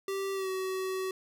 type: tone with pitch glide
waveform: square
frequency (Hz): 390 to 377.4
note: G4 to F#4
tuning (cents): -9 to +34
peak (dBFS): -32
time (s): 0.08-1.11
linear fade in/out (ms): 2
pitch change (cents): -57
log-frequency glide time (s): 0.34-0.49
effects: none